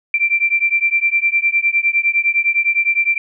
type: beating tone pair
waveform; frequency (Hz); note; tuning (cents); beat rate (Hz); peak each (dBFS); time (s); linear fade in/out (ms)
sine; 2349 / 2358.8; D7 / D7; 0 / +7; 9.8; -16; 0.14-3.18; 2
effects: none